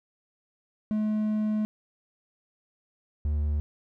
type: tone pair in turn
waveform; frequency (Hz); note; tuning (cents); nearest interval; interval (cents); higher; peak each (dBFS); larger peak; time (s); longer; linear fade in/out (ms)
triangle; 213.9 / 74.39; A3 / D2; -49 / +23; octave + tritone; 1828; first; -22; neither; 0.91-1.65 / 3.25-3.6; first; 0
effects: none